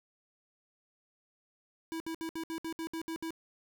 square tone bursts, 326 Hz, E4, 19 cents flat, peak -36 dBFS, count 10, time 1.92-3.306 s, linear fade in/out 0 ms, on 81 ms, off 64 ms, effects none

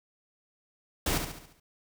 pink noise with echo, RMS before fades -28 dBFS, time 1.06-1.18 s, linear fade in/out 5 ms, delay 70 ms, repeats 6, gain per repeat -6 dB, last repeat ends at 1.6 s, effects none

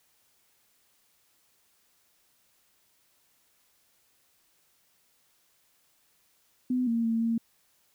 sine tone with pitch steps, 251.7 / 231 / 227.2 / 229.4 Hz, B3 / A#3 / A#3 / A#3, +33 / -16 / -44 / -28 cents, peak -24 dBFS, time 6.7-7.38 s, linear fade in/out 5 ms, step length 170 ms, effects white hiss -68 dBFS RMS until 7.94 s

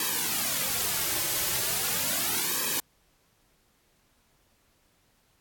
white noise with flanger, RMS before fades -28 dBFS, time 0-2.8 s, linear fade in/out 2 ms, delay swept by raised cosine 1.4 to 4.3 ms, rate 0.38 Hz, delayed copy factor -0.9, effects pink hiss -67 dBFS RMS until 5.4 s + AAC 64 kbps

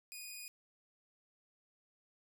10% pulse tone with amplitude modulation, 2471 Hz, D#7, 13 cents flat, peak -35 dBFS, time 0.12-0.48 s, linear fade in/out 0 ms, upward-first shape sine, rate 200 Hz, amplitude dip 40%, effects none

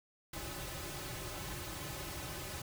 pink noise with comb filter, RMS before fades -43 dBFS, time 0.33-2.62 s, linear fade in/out 5 ms, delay 4.3 ms, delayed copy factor -1, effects none

